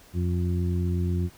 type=harmonic tone; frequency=88.3 Hz; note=F2; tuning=20 cents sharp; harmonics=1 / 2 / 3 / 4; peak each=-24 / -29 / -38 / -35 dBFS; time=0.13-1.3 s; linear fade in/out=50 ms; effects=pink hiss -53 dBFS RMS until 1.37 s